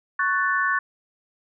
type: chord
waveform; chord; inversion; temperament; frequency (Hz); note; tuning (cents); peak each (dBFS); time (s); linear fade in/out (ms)
sine; F# minor; second; equal with one note detuned; 1108.7 / 1491.1 / 1760; C#6 / F#6 / A6; 0 / +13 / 0; -24; 0.19-0.79; 5
effects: none